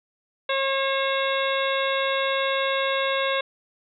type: harmonic tone with a mistuned harmonic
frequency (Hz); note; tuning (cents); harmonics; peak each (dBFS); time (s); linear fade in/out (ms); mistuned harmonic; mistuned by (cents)
541; C#5; -42; 1 / 2 / 3 / 4 / 5 / 6 / 7; -25 / -28 / -30 / -31 / -32 / -33 / -33; 0.49-3.41; 5; 6; +90
effects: none